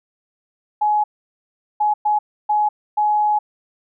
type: tone bursts at uneven times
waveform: sine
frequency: 842 Hz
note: G#5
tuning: 24 cents sharp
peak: -14 dBFS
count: 5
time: 0.81-1.04 / 1.8-1.94 / 2.05-2.19 / 2.49-2.69 / 2.97-3.39 s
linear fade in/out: 10 ms
effects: none